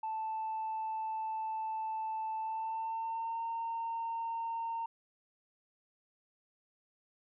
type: tone with pitch glide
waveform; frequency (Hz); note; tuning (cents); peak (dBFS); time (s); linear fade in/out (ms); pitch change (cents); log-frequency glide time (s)
sine; 880 to 915.8; A5 to A#5; 0 to -31; -33; 0.03-4.86; 5; +69; 2.38-3.42
effects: tanh soft clip ceiling -31 dBFS